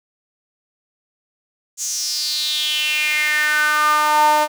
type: tone with high-pass filter sweep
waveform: sawtooth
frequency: 302.1 Hz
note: D4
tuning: 49 cents sharp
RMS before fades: -18 dBFS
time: 1.77-4.48 s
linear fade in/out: 50 ms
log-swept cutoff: 6800 to 740 Hz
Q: 5.8
effects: none

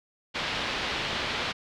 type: low-pass noise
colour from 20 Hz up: white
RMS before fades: -31 dBFS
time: 0.34-1.53 s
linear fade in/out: 20 ms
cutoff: 3900 Hz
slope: 24 dB/octave
effects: none

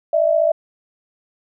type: tone pair together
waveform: sine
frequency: 604.1 / 659.3 Hz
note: D5 / E5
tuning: +49 / 0 cents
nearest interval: major second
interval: 151 cents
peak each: -17 / -15 dBFS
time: 0.13-0.52 s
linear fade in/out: 5 ms
effects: none

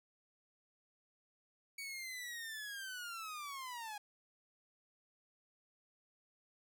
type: linear sweep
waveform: sawtooth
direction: down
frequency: 2258 to 816 Hz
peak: -40 dBFS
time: 1.78-3.98 s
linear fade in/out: 5 ms
effects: none

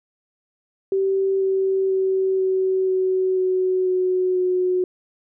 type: tone with pitch steps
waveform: sine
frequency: 386.8 / 383.7 / 380.6 / 377.5 / 374.5 / 371.5 / 368.5 / 365.5 Hz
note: G4 / G4 / F#4 / F#4 / F#4 / F#4 / F#4 / F#4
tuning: -23 / -37 / +49 / +35 / +21 / +7 / -7 / -21 cents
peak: -17 dBFS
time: 0.92-4.84 s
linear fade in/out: 2 ms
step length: 490 ms
effects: none

